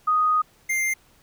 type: tone pair in turn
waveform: sine / square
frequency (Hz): 1244.5 / 2101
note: D#6 / C7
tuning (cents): 0 / +7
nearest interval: major sixth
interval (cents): 907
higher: second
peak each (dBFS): -17 / -22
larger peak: first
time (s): 0.07-0.42 / 0.69-0.94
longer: first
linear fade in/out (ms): 10
effects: pink hiss -58 dBFS RMS until 1.22 s